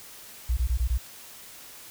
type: tone bursts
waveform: sine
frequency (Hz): 60.4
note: B1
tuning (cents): -38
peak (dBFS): -20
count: 5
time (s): 0.49-0.979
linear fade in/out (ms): 10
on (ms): 81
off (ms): 21
effects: tanh soft clip ceiling -17 dBFS + white hiss -46 dBFS RMS until 1.9 s